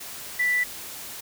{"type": "tone in noise", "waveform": "sine", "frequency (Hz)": 1975.5, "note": "B6", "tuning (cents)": 0, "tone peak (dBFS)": -20, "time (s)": [0.39, 0.64], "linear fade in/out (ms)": 10, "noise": "white", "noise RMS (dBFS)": -38, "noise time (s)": [0, 1.21], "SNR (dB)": 15, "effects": []}